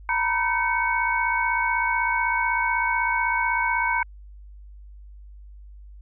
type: tone cluster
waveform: sine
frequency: 923 / 979 / 1534 / 2225 Hz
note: A#5 / B5 / G6 / C#7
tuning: -17 / -15 / -38 / +6 cents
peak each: -26 dBFS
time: 0.09-4.03 s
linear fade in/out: 2 ms
effects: added 50 Hz sine -41 dBFS peak until 6.01 s